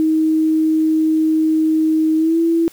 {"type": "tone with pitch glide", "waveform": "sine", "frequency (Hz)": [315.5, 332], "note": ["D#4", "E4"], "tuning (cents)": [24, 12], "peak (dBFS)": -12, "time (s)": [0, 2.68], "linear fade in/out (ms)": 0, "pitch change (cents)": 88, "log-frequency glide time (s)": [2.17, 2.39], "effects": ["white hiss -46 dBFS RMS until 2.72 s"]}